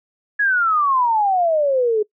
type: exponential sweep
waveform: sine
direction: down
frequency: 1700 to 415.3 Hz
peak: -14 dBFS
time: 0.39-2.03 s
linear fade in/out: 10 ms
effects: noise-tail reverb RT60 0.1 s tail -23 dB re dry